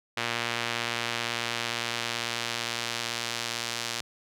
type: tone with band-pass filter sweep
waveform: sawtooth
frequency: 117.8 Hz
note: A#2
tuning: 19 cents sharp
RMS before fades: -32 dBFS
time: 0.17-4.01 s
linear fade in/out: 5 ms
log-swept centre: 2600 to 4800 Hz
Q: 0.92
effects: none